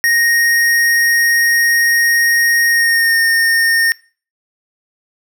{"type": "tone with pitch glide", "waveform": "square", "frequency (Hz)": [1864.7, 1832.7], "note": ["A#6", "A#6"], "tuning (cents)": [0, -30], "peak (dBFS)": -11, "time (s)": [0.04, 3.92], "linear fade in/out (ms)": 0, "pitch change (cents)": -30, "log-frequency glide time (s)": [2.68, 3.18], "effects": ["noise-tail reverb RT60 0.4 s tail -23 dB re dry"]}